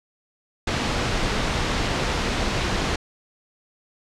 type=low-pass noise; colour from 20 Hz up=pink; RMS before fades=-24 dBFS; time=0.67-2.96 s; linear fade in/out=5 ms; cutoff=5100 Hz; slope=12 dB/octave; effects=low-pass 9000 Hz 12 dB/octave